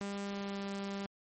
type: tone with pitch glide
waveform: sawtooth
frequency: 200 to 198.27 Hz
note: G3 to G3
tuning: +35 to +20 cents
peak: -33 dBFS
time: 0.01-1.06 s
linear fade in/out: 0 ms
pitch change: -15 cents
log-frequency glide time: 0.26-0.64 s
effects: MP3 32 kbps